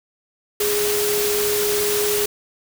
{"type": "tone in noise", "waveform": "sine", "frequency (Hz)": 415.3, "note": "G#4", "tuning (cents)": 0, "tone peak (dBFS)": -20, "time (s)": [0.6, 2.26], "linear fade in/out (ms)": 5, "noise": "white", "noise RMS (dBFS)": -23, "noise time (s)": [0.6, 2.26], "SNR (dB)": 0, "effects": []}